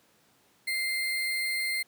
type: tone with sample-and-hold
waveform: sine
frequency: 2093 Hz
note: C7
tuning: in tune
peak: -27 dBFS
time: 0.67-1.83 s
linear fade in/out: 10 ms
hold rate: 6300 Hz
effects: pink hiss -64 dBFS RMS until 1.87 s + high-pass 150 Hz 12 dB/octave